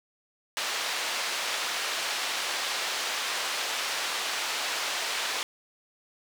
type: band-pass noise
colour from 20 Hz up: white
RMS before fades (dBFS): -31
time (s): 0.57-5.43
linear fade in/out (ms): 0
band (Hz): 560 to 4500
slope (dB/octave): 12
effects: none